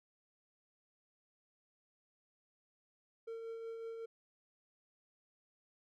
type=tone with tremolo; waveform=triangle; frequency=455.1 Hz; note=A#4; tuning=42 cents flat; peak=-39 dBFS; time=3.27-4.06 s; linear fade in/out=10 ms; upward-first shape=triangle; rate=5.4 Hz; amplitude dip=35%; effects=none